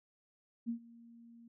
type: tone with ADSR envelope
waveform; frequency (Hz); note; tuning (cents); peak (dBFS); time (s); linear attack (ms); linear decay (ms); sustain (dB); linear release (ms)
sine; 233.1; A#3; 0; -32; 0.66-1.48; 32; 95; -22; 5
effects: none

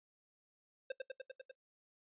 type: tone with echo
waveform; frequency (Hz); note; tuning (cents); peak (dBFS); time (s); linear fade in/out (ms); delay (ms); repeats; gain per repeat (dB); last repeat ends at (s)
square; 527; C5; +12; -37; 0.9-0.92; 5; 99; 6; -2; 1.514
effects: noise-tail reverb RT60 0.1 s tail -20 dB re dry + resampled to 8000 Hz

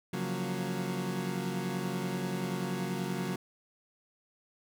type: chord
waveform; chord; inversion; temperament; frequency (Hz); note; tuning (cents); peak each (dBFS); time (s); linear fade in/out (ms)
30% pulse; Gb major seventh; second; equal; 138.59 / 174.61 / 185 / 233.1; Db3 / F3 / Gb3 / Bb3; 0 / 0 / 0 / 0; -36 / -37 / -32 / -38; 0.13-3.36; 5
effects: none

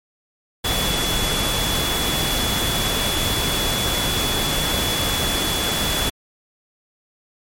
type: tone in noise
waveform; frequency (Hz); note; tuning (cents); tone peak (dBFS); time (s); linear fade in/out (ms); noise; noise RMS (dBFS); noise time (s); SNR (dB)
sine; 3413; G#7; +47; -24; 0.64-6.1; 10; pink; -22; 0.64-6.1; -5
effects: MP3 64 kbps

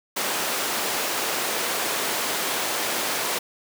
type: high-pass noise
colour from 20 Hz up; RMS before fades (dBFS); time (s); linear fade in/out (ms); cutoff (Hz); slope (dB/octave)
pink; -26; 0.16-3.39; 10; 420; 12
effects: none

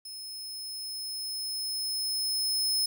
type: tone with level ramp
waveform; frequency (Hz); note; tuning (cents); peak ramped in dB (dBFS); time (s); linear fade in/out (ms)
sawtooth; 5190; E8; -28; -37 to -22; 0.05-2.86; 5
effects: 10-bit

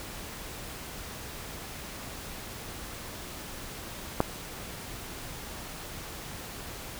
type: click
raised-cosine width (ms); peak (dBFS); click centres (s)
1; -8; 4.204
effects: pink hiss -41 dBFS RMS until 6.99 s

